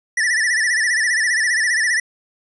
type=tone with vibrato; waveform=square; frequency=1848 Hz; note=A#6; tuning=16 cents flat; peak=-16 dBFS; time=0.17-2 s; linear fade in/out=5 ms; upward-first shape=sine; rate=15 Hz; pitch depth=120 cents each way; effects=resampled to 24000 Hz